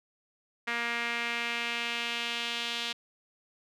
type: tone with band-pass filter sweep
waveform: sawtooth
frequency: 235.5 Hz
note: A#3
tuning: 18 cents sharp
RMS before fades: -33 dBFS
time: 0.67-2.93 s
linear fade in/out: 10 ms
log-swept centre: 2000 to 3400 Hz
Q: 2.4
effects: none